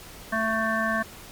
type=harmonic tone; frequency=222 Hz; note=A3; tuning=16 cents sharp; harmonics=1 / 3 / 5 / 7 / 8; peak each=-29 / -29 / -29 / -29 / -29 dBFS; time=0.32-1.03 s; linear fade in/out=10 ms; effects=pink hiss -44 dBFS RMS until 1.31 s + MP3 96 kbps